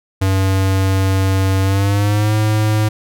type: tone with pitch glide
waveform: square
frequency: 95.8 to 107.53 Hz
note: G2 to A2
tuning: -39 to -39 cents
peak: -13 dBFS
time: 0.21-2.89 s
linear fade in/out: 10 ms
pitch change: +200 cents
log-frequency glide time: 1.62-2.34 s
effects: none